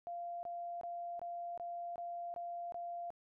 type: tone bursts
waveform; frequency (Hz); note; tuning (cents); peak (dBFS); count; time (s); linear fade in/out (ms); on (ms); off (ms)
sine; 693; F5; -14; -40; 8; 0.07-3.104; 0; 360; 22
effects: none